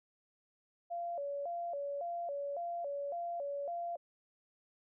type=tone with vibrato; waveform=sine; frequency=625 Hz; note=D#5; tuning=8 cents sharp; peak=-36 dBFS; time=0.9-3.97 s; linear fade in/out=20 ms; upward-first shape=square; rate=1.8 Hz; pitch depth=170 cents each way; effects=none